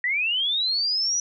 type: linear sweep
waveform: sine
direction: up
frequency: 1890 to 5920 Hz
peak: -21 dBFS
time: 0.04-1.2 s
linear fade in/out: 2 ms
effects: none